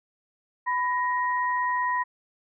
sine tone pair together, 995.3 / 1880 Hz, B5 / A#6, +13 / +14 cents, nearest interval major seventh, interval 1101 cents, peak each -24 / -29 dBFS, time 0.66-2.04 s, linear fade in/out 20 ms, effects none

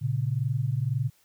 sine tone pair together, 115.96 / 137.9 Hz, A#2 / C#3, -9 / -9 cents, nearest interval minor third, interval 300 cents, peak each -27 dBFS, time 0.01-1.1 s, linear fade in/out 20 ms, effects white hiss -64 dBFS RMS until 1.24 s

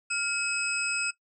sine tone cluster, 1402 / 2558 / 5050 / 8060 Hz, F6 / D#7 / D#8 / B8, +6 / +47 / +25 / +34 cents, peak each -34 / -30 / -37 / -33 dBFS, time 0.1-1.11 s, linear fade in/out 10 ms, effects noise-tail reverb RT60 0.1 s tail -17 dB re dry

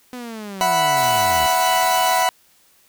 sawtooth linear sweep, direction down, 252.7 to 70 Hz, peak -26 dBFS, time 0.13-1.46 s, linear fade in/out 0 ms
40% pulse chord, E suspended second, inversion none, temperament equal, 659.3 / 740 / 987.8 Hz, E5 / F#5 / B5, 0 / 0 / 0 cents, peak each -23 / -18 / -18 dBFS, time 0.61-2.29 s, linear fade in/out 0 ms
white noise, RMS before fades -30 dBFS, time 0.97-2.23 s, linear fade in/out 0 ms
effects white hiss -56 dBFS RMS until 2.88 s

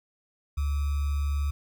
sine tone with sample-and-hold, 71.7 Hz, D2, 41 cents flat, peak -24 dBFS, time 0.57-1.51 s, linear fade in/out 10 ms, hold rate 1225 Hz, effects none

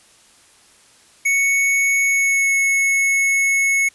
square tone with pitch glide, 2217 to 2197 Hz, C#7 to C#7, 0 to -16 cents, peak -15 dBFS, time 1.25-3.89 s, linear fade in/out 10 ms, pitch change -16 cents, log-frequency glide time 2.04-2.54 s, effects white hiss -51 dBFS RMS until 3.94 s + resampled to 24000 Hz

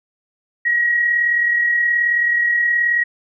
sine tone pair together, 1901 / 1939.8 Hz, A#6 / B6, +33 / -32 cents, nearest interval unison, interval 35 cents, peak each -14 / -26 dBFS, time 0.65-3.04 s, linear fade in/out 10 ms, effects none

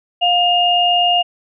sine tone pair together, 708 / 2832 Hz, F5 / F7, +23 / +23 cents, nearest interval 2 octaves, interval 2400 cents, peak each -14 dBFS, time 0.21-1.23 s, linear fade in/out 20 ms, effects none

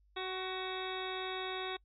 harmonic tone with a mistuned harmonic, 374.8 Hz, F#4, 22 cents sharp, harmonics 1 / 2 / 3 / 4 / 5 / 6 / 7 / 9 / 10, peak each -41 / -44 / -45 / -48 / -49 / -49 / -50 / -47 / -45 dBFS, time 0.16-1.77 s, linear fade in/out 10 ms, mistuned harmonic 3, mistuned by -20 cents, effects noise-tail reverb RT60 0.1 s tail -26 dB re dry + added 50 Hz sine -65 dBFS peak until 1.84 s

